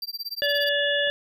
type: tone with tremolo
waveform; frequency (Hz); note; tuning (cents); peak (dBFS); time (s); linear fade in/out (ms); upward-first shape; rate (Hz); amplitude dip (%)
square; 4699; D8; 0; -28; 0.02-0.69; 2; sine; 17; 100
type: harmonic tone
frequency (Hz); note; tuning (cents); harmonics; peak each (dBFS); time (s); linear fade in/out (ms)
575; D5; -37; 1 / 3 / 5 / 6; -25 / -25 / -29 / -28; 0.42-1.1; 0
type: click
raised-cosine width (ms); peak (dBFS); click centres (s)
1; -33; 1.074
effects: none